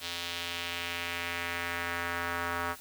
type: tone with band-pass filter sweep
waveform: square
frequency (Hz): 86.1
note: F2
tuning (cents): -24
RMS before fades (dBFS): -35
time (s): 0-2.76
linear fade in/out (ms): 50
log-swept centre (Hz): 3800 to 1300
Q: 1.8
effects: white hiss -50 dBFS RMS until 2.8 s